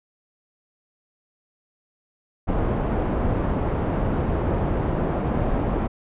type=low-pass noise; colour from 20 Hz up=pink; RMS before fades=-23 dBFS; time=2.47-5.88 s; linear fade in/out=20 ms; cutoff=800 Hz; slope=12 dB/octave; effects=resampled to 8000 Hz

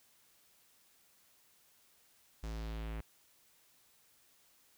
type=tone with low-pass filter sweep; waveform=square; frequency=55 Hz; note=A1; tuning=in tune; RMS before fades=-41 dBFS; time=2.43-3.01 s; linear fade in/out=5 ms; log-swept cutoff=6900 to 2300 Hz; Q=1.6; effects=white hiss -68 dBFS RMS until 4.77 s

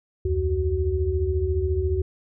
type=tone cluster; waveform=sine; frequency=72 / 86.3 / 374.9 Hz; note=D2 / F2 / F#4; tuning=-34 / -20 / +23 cents; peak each=-25 dBFS; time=0.25-2.02 s; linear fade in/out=5 ms; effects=none

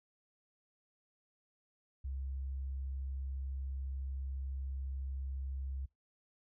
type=tone; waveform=sine; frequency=67 Hz; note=C2; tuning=42 cents sharp; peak=-37 dBFS; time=2.04-5.86 s; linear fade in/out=10 ms; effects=noise-tail reverb RT60 0.2 s tail -25 dB re dry

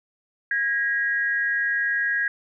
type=tone pair together; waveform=sine; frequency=1640.1 / 1900 Hz; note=G#6 / A#6; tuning=-22 / +33 cents; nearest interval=minor third; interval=255 cents; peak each=-22 / -26 dBFS; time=0.51-2.28 s; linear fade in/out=2 ms; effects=none

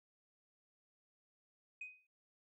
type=tone with exponential decay; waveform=sine; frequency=2505 Hz; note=D#7; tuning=11 cents sharp; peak=-40 dBFS; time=1.81-2.07 s; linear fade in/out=5 ms; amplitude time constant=55 ms; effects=tanh soft clip ceiling -40 dBFS

